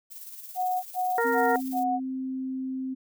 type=noise with tremolo; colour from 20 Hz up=violet; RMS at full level=-41 dBFS; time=0.1-1.84 s; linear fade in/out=20 ms; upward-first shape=square; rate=18 Hz; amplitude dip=40%
type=tone bursts; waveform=sine; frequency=734 Hz; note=F#5; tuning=14 cents flat; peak=-24 dBFS; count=4; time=0.55-2 s; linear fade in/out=50 ms; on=280 ms; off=110 ms
type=harmonic tone; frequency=466.2 Hz; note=A#4; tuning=in tune; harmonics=1 / 2 / 3 / 4; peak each=-25 / -28 / -30 / -31 dBFS; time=1.18-1.56 s; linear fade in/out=2 ms
type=tone; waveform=sine; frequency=261.6 Hz; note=C4; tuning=in tune; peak=-29 dBFS; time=1.24-2.95 s; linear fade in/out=20 ms
effects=none